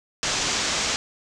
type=low-pass noise; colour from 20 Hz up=white; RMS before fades=-25 dBFS; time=0.23-0.96 s; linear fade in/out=0 ms; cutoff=7300 Hz; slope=48 dB/octave; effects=none